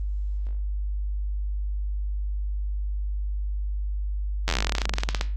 slowing click train, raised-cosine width 0.2 ms, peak -7 dBFS, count 26, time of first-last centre 4.48-5.211 s, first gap 10 ms, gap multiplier 1.08, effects added 50 Hz sine -25 dBFS peak until 5.36 s + Opus 32 kbps

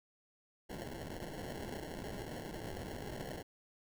white noise with sample-and-hold, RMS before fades -44 dBFS, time 0.69-3.43 s, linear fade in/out 20 ms, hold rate 1225 Hz, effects none

